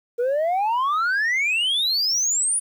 sine exponential sweep, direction up, 466.2 to 9956 Hz, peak -16 dBFS, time 0.18-2.6 s, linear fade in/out 20 ms, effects tanh soft clip ceiling -18 dBFS + 9-bit

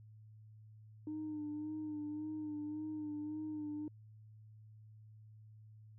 sine tone with vibrato, 303.6 Hz, D#4, 42 cents flat, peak -38 dBFS, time 1.07-3.88 s, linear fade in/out 2 ms, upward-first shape sine, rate 1.8 Hz, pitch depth 33 cents each way, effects tanh soft clip ceiling -36 dBFS + added 108 Hz sine -55 dBFS peak until 5.98 s

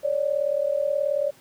sine tone pair together, 554.4 / 593 Hz, C#5 / D5, 0 / +17 cents, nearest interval minor second, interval 117 cents, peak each -24 / -24 dBFS, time 0.03-1.31 s, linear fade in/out 20 ms, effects pink hiss -54 dBFS RMS until 1.4 s + high-pass 100 Hz 12 dB/octave

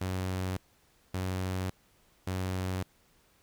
sawtooth tone bursts, 93 Hz, F#2, 9 cents sharp, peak -27 dBFS, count 3, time 0.01-2.83 s, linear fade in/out 5 ms, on 560 ms, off 570 ms, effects pink hiss -66 dBFS RMS until 3.42 s

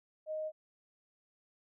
sine tone, 622.3 Hz, D#5, in tune, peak -35 dBFS, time 0.26-0.52 s, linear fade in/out 50 ms, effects none

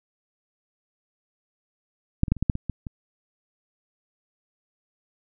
clicks, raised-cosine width 5 ms, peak -6 / -18 / -7 / -24 / -10 / -6 / -16 / -15 / -21 dBFS, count 9, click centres 2.234 / 2.282 / 2.32 / 2.367 / 2.426 / 2.498 / 2.554 / 2.697 / 2.868 s, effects none

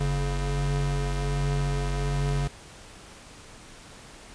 square tone pair together, 47.37 / 140.8 Hz, F#1 / C#3, +41 / +27 cents, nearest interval octave + perfect fifth, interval 1886 cents, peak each -28 dBFS, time 0-2.48 s, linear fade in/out 10 ms, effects pink hiss -47 dBFS RMS until 4.34 s + resampled to 22050 Hz

